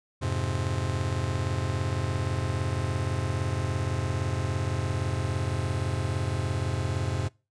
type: chord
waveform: 45% pulse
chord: F minor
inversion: none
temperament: just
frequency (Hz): 87.31 / 104.77 / 130.96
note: F2 / Ab2 / C3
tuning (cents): 0 / +16 / +2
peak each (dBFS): -31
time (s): 0.21-7.29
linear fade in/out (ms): 20
effects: noise-tail reverb RT60 0.3 s tail -24 dB re dry + resampled to 22050 Hz